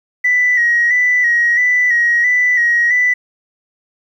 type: tone with vibrato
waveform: sine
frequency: 1938 Hz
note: B6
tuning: 33 cents flat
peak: -9 dBFS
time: 0.24-3.14 s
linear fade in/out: 10 ms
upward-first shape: square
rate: 1.5 Hz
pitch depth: 41 cents each way
effects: tanh soft clip ceiling -5 dBFS + 8-bit